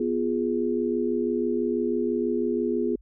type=chord; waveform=sine; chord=F diminished; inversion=second; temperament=equal; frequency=246.9 / 349.2 / 415.3 Hz; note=Cb4 / F4 / Ab4; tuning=0 / 0 / 0 cents; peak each=-27 dBFS; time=0-2.96 s; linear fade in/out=5 ms; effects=added 50 Hz sine -50 dBFS peak until 3.01 s